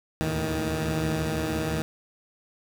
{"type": "tone cluster", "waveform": "15% pulse", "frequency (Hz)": [72.6, 78.5, 111.1, 158.1], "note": ["D2", "D#2", "A2", "D#3"], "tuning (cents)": [-19, 16, 17, 28], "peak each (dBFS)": [-29, -27, -28, -21], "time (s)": [0.21, 1.82], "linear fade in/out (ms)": 0, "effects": []}